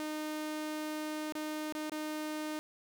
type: tone with dropouts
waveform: sawtooth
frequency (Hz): 306.8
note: D#4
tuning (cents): -24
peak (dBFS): -32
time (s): 0-2.59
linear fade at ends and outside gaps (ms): 0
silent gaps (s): 1.323-1.352 / 1.724-1.75 / 1.896-1.919
effects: none